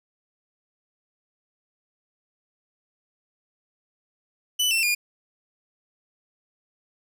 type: tone with pitch steps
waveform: sawtooth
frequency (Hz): 2985 / 2690 / 2425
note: F#7 / E7 / D#7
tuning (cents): +15 / +34 / -45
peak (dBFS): -17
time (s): 4.59-4.95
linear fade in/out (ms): 10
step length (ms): 120
effects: none